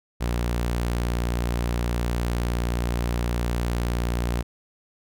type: tone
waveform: sawtooth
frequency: 59.3 Hz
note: A#1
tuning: 30 cents sharp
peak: -19 dBFS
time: 0.2-4.43 s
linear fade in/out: 20 ms
effects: none